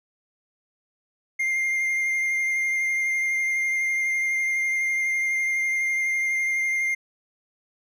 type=tone with vibrato; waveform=triangle; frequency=2109 Hz; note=C7; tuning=13 cents sharp; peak=-20 dBFS; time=1.39-6.95 s; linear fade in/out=10 ms; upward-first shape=triangle; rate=12 Hz; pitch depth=16 cents each way; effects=none